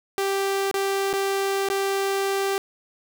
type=tone with dropouts; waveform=sawtooth; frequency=392.1 Hz; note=G4; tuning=in tune; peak=-18 dBFS; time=0.18-2.58 s; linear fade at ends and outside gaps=0 ms; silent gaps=0.713-0.742 / 1.13-1.136 / 1.687-1.7 s; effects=none